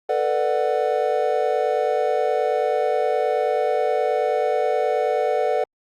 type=chord; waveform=triangle; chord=B minor seventh; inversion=third; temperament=just; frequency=444.5 / 493.9 / 592.7 / 740.8 Hz; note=A4 / B4 / D5 / F#5; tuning=+18 / 0 / +16 / +2 cents; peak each=-22 dBFS; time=0.09-5.64 s; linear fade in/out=5 ms; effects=Opus 48 kbps